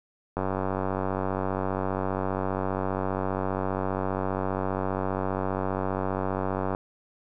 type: click train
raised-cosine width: 1 ms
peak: -14 dBFS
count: 607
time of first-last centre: 0.37-6.749 s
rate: 95 Hz
effects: none